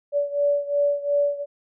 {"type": "beating tone pair", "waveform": "sine", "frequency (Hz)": [574, 576.8], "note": ["D5", "D5"], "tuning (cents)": [-40, -31], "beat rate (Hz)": 2.8, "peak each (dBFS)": [-21, -24], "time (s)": [0.12, 1.46], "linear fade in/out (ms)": 50, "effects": []}